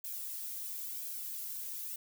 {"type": "noise with flanger", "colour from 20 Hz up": "violet", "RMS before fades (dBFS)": -41, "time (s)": [0.04, 1.96], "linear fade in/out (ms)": 5, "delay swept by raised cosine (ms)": [1.2, 2.5], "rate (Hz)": 0.98, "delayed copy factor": 0.65, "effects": []}